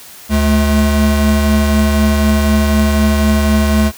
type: tone pair together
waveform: square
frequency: 72.83 / 214.5 Hz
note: D2 / A3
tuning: -14 / -44 cents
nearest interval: octave + perfect fifth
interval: 1870 cents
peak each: -13 dBFS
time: 0.29-3.92 s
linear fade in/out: 50 ms
effects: white hiss -36 dBFS RMS until 3.97 s